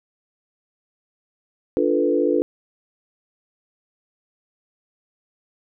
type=chord; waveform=sine; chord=B half-diminished seventh; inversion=first; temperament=equal; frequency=293.7 / 349.2 / 440 / 493.9 Hz; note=D4 / F4 / A4 / B4; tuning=0 / 0 / 0 / 0 cents; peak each=-22 dBFS; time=1.77-2.42 s; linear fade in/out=0 ms; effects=none